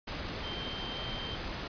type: tone in noise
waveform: sine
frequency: 3136 Hz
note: G7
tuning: in tune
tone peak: -40 dBFS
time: 0.43-1.36 s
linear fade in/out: 10 ms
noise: pink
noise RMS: -38 dBFS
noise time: 0.07-1.68 s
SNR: -5 dB
effects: resampled to 11025 Hz